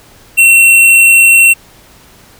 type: tone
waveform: square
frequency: 2718 Hz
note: F7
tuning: 48 cents flat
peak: -3 dBFS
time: 0.37-1.54 s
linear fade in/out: 20 ms
effects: pink hiss -41 dBFS RMS until 2.39 s